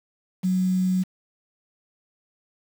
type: tone with quantisation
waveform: sine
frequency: 185 Hz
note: F#3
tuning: in tune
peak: -19 dBFS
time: 0.43-1.04 s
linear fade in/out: 20 ms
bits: 7
effects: none